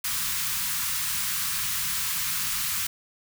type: band-stop noise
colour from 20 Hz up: white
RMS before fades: -28 dBFS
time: 0.04-2.87 s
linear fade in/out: 5 ms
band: 200 to 980 Hz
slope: 48 dB/octave
effects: none